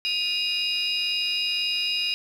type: tone cluster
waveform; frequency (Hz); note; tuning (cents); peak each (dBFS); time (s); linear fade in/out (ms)
sine; 2476 / 2829 / 3898 / 4971; D#7 / F7 / B7 / D#8; -9 / +22 / -23 / -2; -29 / -26 / -31 / -27; 0.05-2.14; 0
effects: tanh soft clip ceiling -17 dBFS + 9-bit